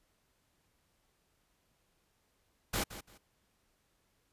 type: noise with echo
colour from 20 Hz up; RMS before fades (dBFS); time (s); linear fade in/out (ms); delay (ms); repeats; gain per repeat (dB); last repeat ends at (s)
pink; -33; 2.73-2.84; 10; 170; 2; -13; 3.18
effects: pink hiss -75 dBFS RMS until 4.32 s + resampled to 32000 Hz